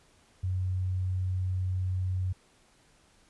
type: tone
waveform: sine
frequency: 92.5 Hz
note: F#2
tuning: in tune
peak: -27 dBFS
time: 0.43-2.33 s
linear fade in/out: 10 ms
effects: pink hiss -63 dBFS RMS until 3.29 s + resampled to 24000 Hz